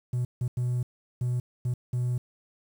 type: tone bursts at uneven times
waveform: triangle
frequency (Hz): 123.47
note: B2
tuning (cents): 0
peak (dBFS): -22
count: 6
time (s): 0.13-0.25 / 0.41-0.48 / 0.57-0.83 / 1.21-1.4 / 1.65-1.74 / 1.93-2.18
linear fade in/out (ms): 5
effects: tanh soft clip ceiling -19 dBFS + 9-bit